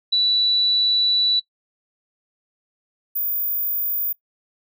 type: tone pair in turn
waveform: sine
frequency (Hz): 3951 / 14874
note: B7 / A#9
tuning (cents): 0 / -5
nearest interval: octave + major seventh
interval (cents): 2295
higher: second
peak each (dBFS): -15 / -21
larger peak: first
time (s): 0.12-1.4 / 3.15-4.13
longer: first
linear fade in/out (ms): 10
effects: noise-tail reverb RT60 0.1 s tail -20 dB re dry